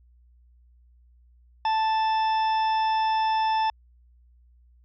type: harmonic tone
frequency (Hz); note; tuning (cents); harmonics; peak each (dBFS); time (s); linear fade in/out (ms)
880; A5; 0; 1 / 2 / 3 / 4 / 6; -21 / -37 / -38 / -38 / -39; 1.65-3.7; 2
effects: added 60 Hz sine -54 dBFS peak until 4.84 s